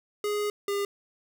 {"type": "tone pair in turn", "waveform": "square", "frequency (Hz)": [415.3, 403], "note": ["G#4", "G4"], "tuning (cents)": [0, 48], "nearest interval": "minor second", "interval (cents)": 52, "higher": "first", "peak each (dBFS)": -27, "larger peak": "neither", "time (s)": [[0.24, 0.5], [0.68, 0.85]], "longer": "first", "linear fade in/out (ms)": 2, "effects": []}